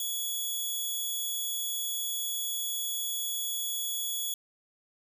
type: tone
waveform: 10% pulse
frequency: 3383 Hz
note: G#7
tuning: 31 cents sharp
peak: -23 dBFS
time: 0-4.34 s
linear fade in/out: 2 ms
effects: none